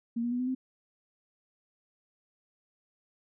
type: tone with pitch steps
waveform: sine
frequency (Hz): 233.1 / 239.4 / 245.8 / 252.4 / 259.2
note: A#3 / A#3 / B3 / B3 / C4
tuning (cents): 0 / +46 / -8 / +38 / -16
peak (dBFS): -28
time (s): 0.16-0.55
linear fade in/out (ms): 10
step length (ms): 78
effects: none